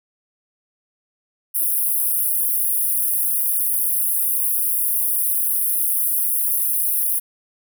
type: high-pass noise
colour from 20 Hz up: pink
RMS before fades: -20 dBFS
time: 1.54-7.2 s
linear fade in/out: 20 ms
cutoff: 9800 Hz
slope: 96 dB/octave
effects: none